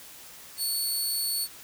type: tone with amplitude modulation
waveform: 15% pulse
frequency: 4435 Hz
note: C#8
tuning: in tune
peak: -19 dBFS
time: 0.57-1.48 s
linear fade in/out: 50 ms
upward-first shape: sine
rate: 249 Hz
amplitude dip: 25%
effects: white hiss -47 dBFS RMS until 1.63 s